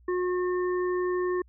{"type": "harmonic tone", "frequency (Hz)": 361.2, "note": "F#4", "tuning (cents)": -42, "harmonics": [1, 3, 5], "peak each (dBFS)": [-25, -35, -39], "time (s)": [0.08, 1.42], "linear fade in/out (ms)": 5, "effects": ["added 60 Hz sine -54 dBFS peak until 1.48 s"]}